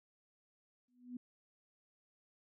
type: tone with exponential growth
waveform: sine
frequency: 246.9 Hz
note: B3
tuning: in tune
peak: -39 dBFS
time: 0.88-1.17 s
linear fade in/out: 5 ms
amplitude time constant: 61 ms
effects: none